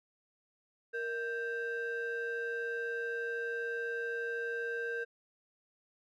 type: ring-modulated tone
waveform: triangle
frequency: 553 Hz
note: C#5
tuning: 4 cents flat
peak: -29 dBFS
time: 0.93-5.05 s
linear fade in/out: 20 ms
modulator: 1020 Hz
effects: none